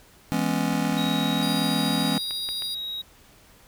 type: chord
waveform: square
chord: C# minor seventh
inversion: first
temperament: just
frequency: 166.31 / 207.9 / 249.5 / 277.2 Hz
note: E3 / G#3 / B3 / C#4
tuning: +16 / +2 / +18 / 0 cents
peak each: -29 dBFS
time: 0.32-2.18 s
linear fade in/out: 0 ms
type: clicks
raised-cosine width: 0.3 ms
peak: -21 dBFS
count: 7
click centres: 0.733 / 0.852 / 0.927 / 1.416 / 2.309 / 2.489 / 2.622 s
type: tone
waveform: triangle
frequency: 3809 Hz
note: A#7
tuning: 37 cents sharp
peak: -28 dBFS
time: 0.97-3.02 s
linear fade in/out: 10 ms
type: tone with tremolo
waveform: sawtooth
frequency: 4800 Hz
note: D8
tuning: 37 cents sharp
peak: -28 dBFS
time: 1.42-2.75 s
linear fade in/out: 10 ms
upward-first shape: sine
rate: 14 Hz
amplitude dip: 30%
effects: pink hiss -54 dBFS RMS until 3.67 s